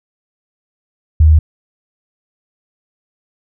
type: tone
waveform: sine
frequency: 77.78 Hz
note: D#2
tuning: in tune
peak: -4 dBFS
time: 1.2-1.39 s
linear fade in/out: 5 ms
effects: none